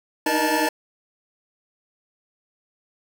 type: tone cluster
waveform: 25% pulse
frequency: 303.3 / 314 / 474.1 / 873 Hz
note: D#4 / D#4 / A#4 / A5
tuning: -44 / +16 / +29 / -14 cents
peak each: -23 / -21 / -23 / -19 dBFS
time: 0.26-0.69 s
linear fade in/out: 5 ms
effects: none